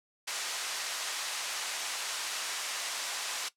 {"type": "band-pass noise", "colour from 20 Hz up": "white", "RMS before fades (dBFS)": -36, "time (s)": [0.27, 3.49], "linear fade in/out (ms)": 10, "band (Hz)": [720, 7100], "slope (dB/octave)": 12, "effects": ["noise-tail reverb RT60 0.1 s tail -17 dB re dry", "low-pass 12000 Hz 12 dB/octave"]}